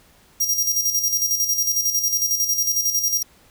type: tone with tremolo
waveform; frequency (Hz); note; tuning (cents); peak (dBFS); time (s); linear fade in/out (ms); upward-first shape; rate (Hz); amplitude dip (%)
sawtooth; 5700; F8; +34; -14; 0.4-3.23; 10; square; 11; 55
effects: pink hiss -54 dBFS RMS until 3.5 s